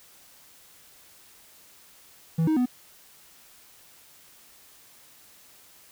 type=tone with pitch steps; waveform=triangle; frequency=162.9 / 313.8 / 248.5 Hz; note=E3 / D#4 / B3; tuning=-20 / +15 / +11 cents; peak=-18 dBFS; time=2.38-2.659 s; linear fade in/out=10 ms; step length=93 ms; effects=white hiss -54 dBFS RMS until 5.91 s